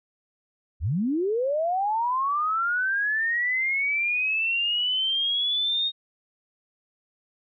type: linear sweep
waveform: sine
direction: up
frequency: 59 to 3729 Hz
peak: -22 dBFS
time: 0.8-5.92 s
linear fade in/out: 50 ms
effects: none